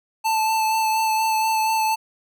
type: tone with vibrato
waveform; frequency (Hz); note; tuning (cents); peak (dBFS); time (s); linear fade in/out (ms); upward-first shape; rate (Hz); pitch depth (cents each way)
square; 880; A5; 0; -19; 0.24-1.96; 20; sine; 4.2; 16
effects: none